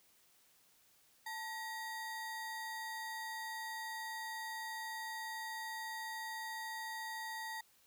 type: ring-modulated tone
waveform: square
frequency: 1396.9 Hz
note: F6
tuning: in tune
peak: -39 dBFS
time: 1.26-7.61 s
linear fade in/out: 5 ms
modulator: 507 Hz
effects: white hiss -69 dBFS RMS until 7.86 s